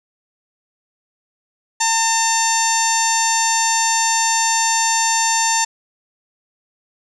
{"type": "tone with low-pass filter", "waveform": "sawtooth", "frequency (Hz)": 900, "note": "A5", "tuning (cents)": 39, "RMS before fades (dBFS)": -17, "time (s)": [1.8, 5.65], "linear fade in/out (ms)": 10, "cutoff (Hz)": 7000, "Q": 7.7, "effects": []}